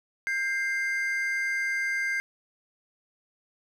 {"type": "tone pair together", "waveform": "triangle", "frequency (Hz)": [1595, 2093], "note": ["G6", "C7"], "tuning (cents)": [30, 0], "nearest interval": "perfect fourth", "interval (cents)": 470, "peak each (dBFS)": -27, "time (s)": [0.27, 2.2], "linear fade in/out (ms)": 0, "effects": []}